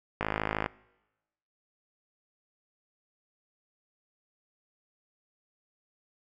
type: click train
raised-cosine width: 0.5 ms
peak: -13 dBFS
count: 25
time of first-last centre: 0.21-0.661 s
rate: 53.2 Hz
effects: noise-tail reverb RT60 1.0 s tail -23 dB re dry